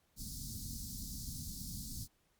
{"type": "band-stop noise", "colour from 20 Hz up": "pink", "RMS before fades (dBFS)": -44, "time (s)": [0.16, 2.08], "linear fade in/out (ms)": 50, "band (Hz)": [250, 4300], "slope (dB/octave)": 48, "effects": ["pink hiss -75 dBFS RMS until 2.39 s", "Opus 48 kbps"]}